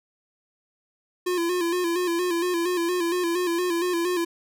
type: tone with vibrato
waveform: square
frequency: 349.2 Hz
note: F4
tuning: in tune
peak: -23 dBFS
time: 1.26-4.25 s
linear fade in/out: 10 ms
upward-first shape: square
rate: 4.3 Hz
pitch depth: 55 cents each way
effects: none